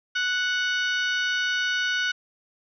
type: harmonic tone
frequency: 739 Hz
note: F#5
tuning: 2 cents flat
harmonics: 2 / 3 / 4 / 5 / 6 / 7 / 8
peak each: -24 / -35 / -30 / -35 / -39 / -45 / -40 dBFS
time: 0.15-2.12 s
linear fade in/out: 10 ms
effects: none